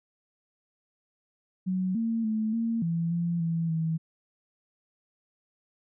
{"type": "tone with pitch steps", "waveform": "sine", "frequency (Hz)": [185.6, 227.5, 217.9, 228.9, 167.2, 170.9, 165.6, 161.6], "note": ["F#3", "A#3", "A3", "A#3", "E3", "F3", "E3", "E3"], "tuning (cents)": [6, -42, -17, -31, 25, -37, 8, -34], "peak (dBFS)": -25, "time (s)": [1.66, 3.98], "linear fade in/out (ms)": 20, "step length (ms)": 290, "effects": []}